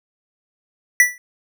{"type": "tone with exponential decay", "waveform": "square", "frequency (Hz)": 1965, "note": "B6", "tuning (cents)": -9, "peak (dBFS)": -6, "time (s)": [1, 1.18], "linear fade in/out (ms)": 1, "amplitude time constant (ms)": 39, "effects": []}